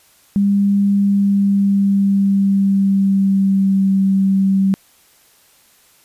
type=tone with pitch glide; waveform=sine; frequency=200.2 to 193.49 Hz; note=G3 to G3; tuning=+37 to -22 cents; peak=-11 dBFS; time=0.36-4.74 s; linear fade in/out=0 ms; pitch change=-59 cents; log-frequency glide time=0.93-3.92 s; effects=white hiss -52 dBFS RMS until 6.04 s + resampled to 32000 Hz